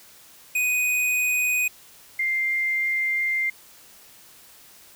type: tone pair in turn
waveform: square / sine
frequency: 2491 / 2099 Hz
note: D#7 / C7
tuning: +1 / +5 cents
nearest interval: minor third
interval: 296 cents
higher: first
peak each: -21 dBFS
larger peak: neither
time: 0.55-1.68 / 2.19-3.5 s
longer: second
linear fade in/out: 5 ms
effects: white hiss -50 dBFS RMS until 4.95 s